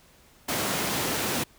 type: high-pass noise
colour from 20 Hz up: pink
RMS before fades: -28 dBFS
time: 0.48-1.44 s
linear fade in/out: 10 ms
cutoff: 150 Hz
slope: 12 dB/octave
effects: pink hiss -57 dBFS RMS until 1.58 s